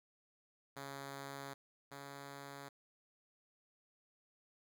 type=tone pair in turn; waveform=5% pulse; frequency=138.59 / 140.04 Hz; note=C#3 / C#3; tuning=0 / +18 cents; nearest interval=unison; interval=18 cents; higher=second; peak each=-34 / -37 dBFS; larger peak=first; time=0.76-1.54 / 1.91-2.69 s; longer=neither; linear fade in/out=10 ms; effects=none